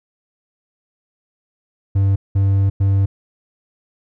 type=tone bursts at uneven times; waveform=triangle; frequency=98 Hz; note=G2; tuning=in tune; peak=-10 dBFS; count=3; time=1.95-2.16 / 2.35-2.7 / 2.8-3.06 s; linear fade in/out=10 ms; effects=none